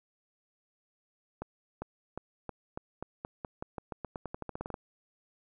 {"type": "accelerating click train", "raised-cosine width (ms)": 1, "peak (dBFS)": -23, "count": 22, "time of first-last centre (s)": [1.42, 4.742], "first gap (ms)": 400, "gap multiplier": 0.89, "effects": []}